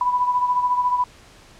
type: beating tone pair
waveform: sine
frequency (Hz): 987.8 / 1001.8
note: B5 / B5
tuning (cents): 0 / +24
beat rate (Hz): 14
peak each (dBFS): -18 / -25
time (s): 0.01-1.04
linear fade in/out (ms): 2
effects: pink hiss -48 dBFS RMS until 1.59 s + low-pass 8000 Hz 12 dB/octave